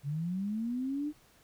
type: linear sweep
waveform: sine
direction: up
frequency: 136 to 305.2 Hz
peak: -31 dBFS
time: 0.03-1.13 s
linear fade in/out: 50 ms
effects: pink hiss -63 dBFS RMS until 1.43 s